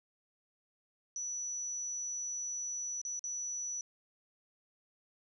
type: tone with dropouts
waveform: sine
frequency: 5920 Hz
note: F#8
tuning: in tune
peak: -36 dBFS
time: 1.16-3.81 s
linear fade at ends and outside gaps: 1 ms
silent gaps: 3.015-3.05 / 3.193-3.24 s
effects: none